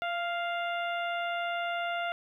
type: harmonic tone with a mistuned harmonic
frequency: 698.5 Hz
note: F5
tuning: in tune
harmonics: 1 / 2 / 3 / 4 / 5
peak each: -32 / -35 / -40 / -41 / -46 dBFS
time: 0.02-2.12 s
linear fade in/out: 0 ms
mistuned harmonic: 1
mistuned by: -23 cents
effects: 11-bit